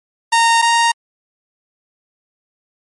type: tone pair in turn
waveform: sawtooth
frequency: 923 / 930.5 Hz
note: A#5 / A#5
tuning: -17 / -3 cents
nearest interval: unison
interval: 14 cents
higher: second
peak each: -6 / -7 dBFS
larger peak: first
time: 0.32-0.62 / 0.62-0.92 s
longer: neither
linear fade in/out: 10 ms
effects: MP3 48 kbps